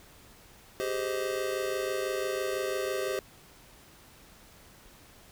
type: chord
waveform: square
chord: Ab major seventh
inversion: third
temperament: just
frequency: 389.3 / 415.3 / 519.1 / 623 Hz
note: G4 / Ab4 / C5 / Eb5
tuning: -12 / 0 / -14 / +2 cents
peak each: -34 / -39 / -35 / -38 dBFS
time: 0.8-3.19 s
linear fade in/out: 0 ms
effects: pink hiss -55 dBFS RMS until 5.31 s